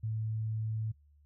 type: tone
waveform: sine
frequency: 110 Hz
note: A2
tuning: in tune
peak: -32 dBFS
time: 0.03-0.92 s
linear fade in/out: 10 ms
effects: noise-tail reverb RT60 0.1 s tail -19 dB re dry + added 73 Hz sine -60 dBFS peak until 1.25 s